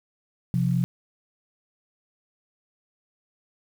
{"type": "tone pair together", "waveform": "sine", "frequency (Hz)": [130.81, 174.61], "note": ["C3", "F3"], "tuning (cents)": [0, 0], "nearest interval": "perfect fourth", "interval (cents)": 500, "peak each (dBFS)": -23, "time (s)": [0.54, 0.84], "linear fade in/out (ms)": 0, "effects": ["8-bit"]}